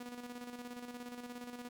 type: tone with tremolo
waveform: sawtooth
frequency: 243.9 Hz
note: B3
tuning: 21 cents flat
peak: -39 dBFS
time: 0-1.69 s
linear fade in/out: 5 ms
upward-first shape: square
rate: 17 Hz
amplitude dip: 50%
effects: none